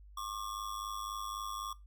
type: ring-modulated tone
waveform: square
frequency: 1133 Hz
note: C#6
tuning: 37 cents sharp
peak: -36 dBFS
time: 0.17-1.73 s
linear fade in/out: 5 ms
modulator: 51.9 Hz
effects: noise-tail reverb RT60 0.2 s tail -17 dB re dry + added 50 Hz sine -52 dBFS peak until 1.86 s